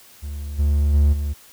triangle tone with level steps, 72.7 Hz, D2, 17 cents flat, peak -25 / -13 / -10 / -19 dBFS, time 0.22-1.34 s, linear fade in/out 20 ms, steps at 0.58 / 0.93 / 1.12 s, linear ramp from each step 20 ms, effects white hiss -48 dBFS RMS until 1.52 s

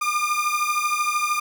30% pulse beating tone pair, 1200 / 1213 Hz, D6 / D#6, +37 / -44 cents, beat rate 13 Hz, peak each -21 dBFS, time 0.01-1.4 s, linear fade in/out 10 ms, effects none

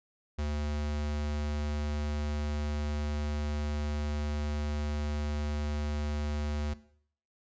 square tone, 74.2 Hz, D2, 18 cents sharp, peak -31 dBFS, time 0.38-6.74 s, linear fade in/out 10 ms, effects noise-tail reverb RT60 0.6 s tail -17 dB re dry + resampled to 16000 Hz

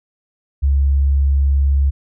sine tone, 69.3 Hz, C#2, in tune, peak -11 dBFS, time 0.62-1.91 s, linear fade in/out 20 ms, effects none

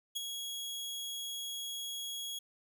sawtooth tone with ADSR envelope, 3322 Hz, G#7, in tune, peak -29 dBFS, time 0.15-2.39 s, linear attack 17 ms, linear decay 16 ms, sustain -6 dB, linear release 7 ms, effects none

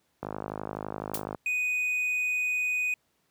click train, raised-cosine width 1 ms, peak -19 dBFS, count 59, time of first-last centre 0.23-1.348 s, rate 51.9 Hz
blue noise with exponential decay, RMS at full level -27 dBFS, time 1.14-1.25 s, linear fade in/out 5 ms, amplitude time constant 23 ms
triangle tone, 2489 Hz, D#7, in tune, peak -24 dBFS, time 1.46-2.94 s, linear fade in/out 2 ms
effects pink hiss -72 dBFS RMS until 3.3 s + high-pass 100 Hz 12 dB/octave

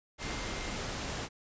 sine tone in noise, 2100 Hz, C7, 6 cents sharp, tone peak -47 dBFS, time 0.18-0.77 s, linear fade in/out 50 ms, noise pink, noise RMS -37 dBFS, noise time 0.18-1.29 s, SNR -13 dB, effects resampled to 16000 Hz

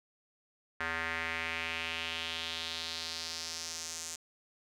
square tone with band-pass filter sweep, 82.2 Hz, E2, 4 cents flat, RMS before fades -38 dBFS, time 0.8-4.16 s, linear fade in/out 5 ms, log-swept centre 1700 to 7000 Hz, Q 2.7, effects none

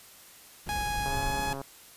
brown noise, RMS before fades -36 dBFS, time 0.66-1.55 s, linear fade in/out 10 ms
sawtooth tone with pitch glide, 830.6 to 842.2 Hz, G#5 to G#5, 0 to +24 cents, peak -26 dBFS, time 0.69-1.53 s, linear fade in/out 0 ms, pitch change +24 cents, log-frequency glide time 1.09-1.14 s
click train, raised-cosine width 1 ms, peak -24 dBFS, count 77, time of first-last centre 1.06-1.615 s, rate 137 Hz
effects white hiss -52 dBFS RMS until 1.96 s + resampled to 32000 Hz

